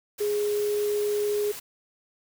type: tone in noise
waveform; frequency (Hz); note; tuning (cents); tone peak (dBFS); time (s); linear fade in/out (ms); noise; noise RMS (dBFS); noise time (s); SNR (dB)
sine; 415.3; G#4; 0; -23; 0.2-1.52; 10; white; -39; 0.18-1.6; +13
effects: none

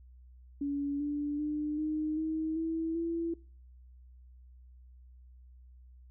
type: tone with pitch steps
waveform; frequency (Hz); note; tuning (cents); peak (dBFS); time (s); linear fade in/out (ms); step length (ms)
sine; 284 / 291.8 / 299.8 / 308.1 / 316.6 / 325.3 / 334.2; C#4 / D4 / D4 / D#4 / D#4 / E4 / E4; +42 / -11 / +36 / -17 / +30 / -23 / +24; -30; 0.61-3.34; 5; 390
effects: noise-tail reverb RT60 0.4 s tail -23 dB re dry + added 62 Hz sine -52 dBFS peak until 6.1 s

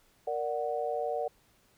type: chord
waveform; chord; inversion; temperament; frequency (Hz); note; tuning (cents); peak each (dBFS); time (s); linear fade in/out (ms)
sine; Bb augmented; none; equal; 466.2 / 587.3 / 740; Bb4 / D5 / F#5; 0 / 0 / 0; -34; 0.27-1.28; 5
effects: pink hiss -66 dBFS RMS until 1.77 s

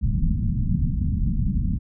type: low-pass noise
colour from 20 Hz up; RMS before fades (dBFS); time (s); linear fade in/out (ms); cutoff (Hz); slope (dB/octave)
pink; -22; 0.01-1.79; 20; 230; 48
effects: none

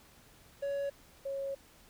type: tone pair in turn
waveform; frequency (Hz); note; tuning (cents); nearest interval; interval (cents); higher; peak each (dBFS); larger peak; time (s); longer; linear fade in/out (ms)
triangle / sine; 561 / 549.1; C#5 / C#5; +21 / -17; unison; 38; first; -30 / -34; first; 0.62-0.9 / 1.25-1.55; second; 10
effects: pink hiss -60 dBFS RMS until 1.89 s

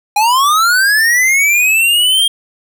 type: linear sweep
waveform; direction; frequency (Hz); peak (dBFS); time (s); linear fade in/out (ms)
square; up; 807 to 3231; -9; 0.16-2.28; 5
effects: none

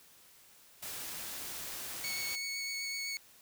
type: noise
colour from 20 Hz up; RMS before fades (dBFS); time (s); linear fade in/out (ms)
white; -42; 0.82-2.36; 10
type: tone with vibrato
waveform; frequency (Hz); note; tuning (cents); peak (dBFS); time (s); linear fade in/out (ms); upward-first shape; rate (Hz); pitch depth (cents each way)
20% pulse; 2217; C#7; 0; -31; 2.04-3.17; 0; sine; 7.9; 10
effects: white hiss -60 dBFS RMS until 3.41 s

